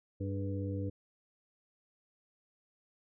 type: harmonic tone with a mistuned harmonic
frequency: 98 Hz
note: G2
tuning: in tune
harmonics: 1 / 2 / 3 / 4 / 5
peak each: -35 / -44 / -40 / -50 / -43 dBFS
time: 0.2-0.9 s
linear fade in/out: 10 ms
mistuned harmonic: 4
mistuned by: +93 cents
effects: none